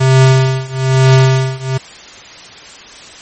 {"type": "tone with tremolo", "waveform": "square", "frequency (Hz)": 131.7, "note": "C3", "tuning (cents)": 12, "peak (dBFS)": -4, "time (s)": [0, 1.78], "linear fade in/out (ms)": 10, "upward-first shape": "triangle", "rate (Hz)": 1.1, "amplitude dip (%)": 95, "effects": ["white hiss -34 dBFS RMS until 3.21 s", "MP3 32 kbps"]}